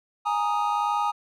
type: chord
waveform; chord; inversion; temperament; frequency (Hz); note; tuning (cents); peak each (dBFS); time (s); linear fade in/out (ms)
triangle; Ab suspended second; none; equal; 830.6 / 932.3 / 1244.5; Ab5 / Bb5 / Eb6; 0 / 0 / 0; -24 / -26 / -25; 0.25-1.12; 20
effects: none